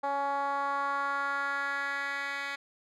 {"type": "tone with band-pass filter sweep", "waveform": "10% pulse", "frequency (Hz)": 280, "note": "C#4", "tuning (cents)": 18, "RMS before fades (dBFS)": -32, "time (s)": [0.03, 2.56], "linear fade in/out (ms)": 10, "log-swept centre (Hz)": [780, 2400], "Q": 2.6, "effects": []}